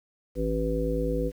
harmonic tone, 54.7 Hz, A1, 9 cents flat, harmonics 1 / 3 / 5 / 7 / 9, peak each -29 / -33 / -32 / -34 / -29 dBFS, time 0.35-1.32 s, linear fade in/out 50 ms, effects 9-bit

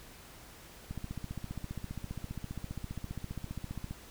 click train, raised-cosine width 5 ms, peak -26 dBFS, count 46, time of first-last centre 0.91-3.91 s, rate 15 Hz, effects added 56 Hz sine -60 dBFS peak until 4.1 s + pink hiss -53 dBFS RMS until 4.1 s

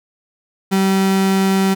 35% pulse tone, 192.5 Hz, G3, 31 cents flat, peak -11 dBFS, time 0.71-1.75 s, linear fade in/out 20 ms, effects none

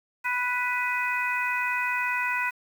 harmonic tone with a mistuned harmonic, 493.9 Hz, B4, in tune, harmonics 2 / 3 / 4 / 5, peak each -30 / -30 / -30 / -30 dBFS, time 0.24-2.51 s, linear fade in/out 20 ms, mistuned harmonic 5, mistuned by +25 cents, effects 8-bit

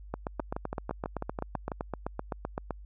two click trains, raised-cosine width 1 ms, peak -18 / -19 dBFS, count 21 / 9, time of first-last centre 0.14-2.707 / 0.4-1.718 s, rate 7.79 / 6.07 Hz, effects added 50 Hz sine -44 dBFS peak until 2.85 s

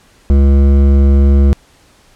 triangle tone with hard clipping, 69.3 Hz, C#2, in tune, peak -7 dBFS, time 0.3-1.53 s, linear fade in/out 0 ms, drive 16 dB, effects pink hiss -48 dBFS RMS until 2.15 s + low-pass 10000 Hz 12 dB/octave

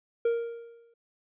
triangle tone with exponential decay, 466.2 Hz, A#4, in tune, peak -19 dBFS, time 0.25-0.94 s, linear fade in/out 5 ms, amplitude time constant 150 ms, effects resampled to 8000 Hz

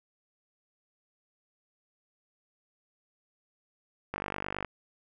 click train, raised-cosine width 0.5 ms, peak -18 dBFS, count 26, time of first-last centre 4.14-4.647 s, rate 49.3 Hz, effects none

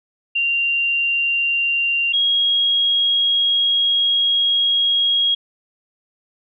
sine tone pair in turn, 2774 / 3286 Hz, F7 / G#7, -12 / -19 cents, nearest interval minor third, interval 293 cents, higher second, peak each -16 / -14 dBFS, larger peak second, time 0.35-2.13 / 2.13-5.35 s, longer second, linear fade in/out 10 ms, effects none

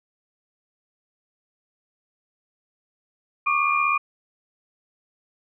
sine tone cluster, 1117 / 1193 / 2410 Hz, C#6 / D6 / D7, +13 / +27 / +44 cents, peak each -23 dBFS, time 3.46-3.98 s, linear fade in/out 10 ms, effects none

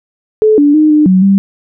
sine tone with pitch steps, 431.9 / 290.1 / 307.2 / 302.1 / 186.7 / 196.1 Hz, A4 / D4 / D#4 / D4 / F#3 / G3, -32 / -21 / -22 / +49 / +16 / +1 cents, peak -4 dBFS, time 0.42-1.38 s, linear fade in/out 0 ms, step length 160 ms, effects none

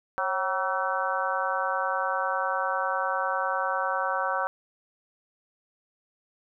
harmonic tone with a mistuned harmonic, 190 Hz, F#3, 46 cents sharp, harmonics 3 / 4 / 5 / 6 / 7 / 8, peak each -32 / -32 / -32 / -32 / -32 / -32 dBFS, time 0.18-4.47 s, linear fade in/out 0 ms, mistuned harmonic 3, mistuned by -68 cents, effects none

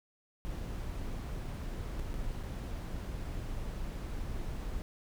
brown noise with dropouts, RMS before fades -38 dBFS, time 0.45-4.82 s, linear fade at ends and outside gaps 0 ms, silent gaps 1.993-1.997 / 2.135-2.141 / 2.429-2.433 s, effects none

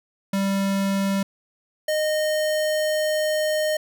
square tone pair in turn, 196 / 615.5 Hz, G3 / D#5, 0 / -19 cents, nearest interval octave + minor sixth, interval 1981 cents, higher second, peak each -21 dBFS, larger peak neither, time 0.33-1.23 / 1.88-3.77 s, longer second, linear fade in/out 5 ms, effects none

